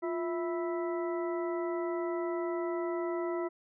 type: harmonic tone with a mistuned harmonic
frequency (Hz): 329.4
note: E4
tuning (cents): -1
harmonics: 1 / 2 / 3 / 4 / 6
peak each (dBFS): -32 / -38 / -42 / -44 / -48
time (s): 0.02-3.49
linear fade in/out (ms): 20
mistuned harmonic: 1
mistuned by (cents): +100
effects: none